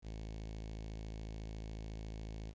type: tone with notch filter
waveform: sawtooth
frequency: 54 Hz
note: A1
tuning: 32 cents flat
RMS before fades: -45 dBFS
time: 0.02-2.54 s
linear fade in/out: 50 ms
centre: 1300 Hz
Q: 0.83
effects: resampled to 16000 Hz + 12-bit